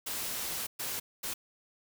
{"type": "noise bursts at uneven times", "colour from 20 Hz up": "white", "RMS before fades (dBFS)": -36, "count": 3, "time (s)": [[0.06, 0.67], [0.79, 1], [1.23, 1.34]], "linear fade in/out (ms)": 10, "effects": []}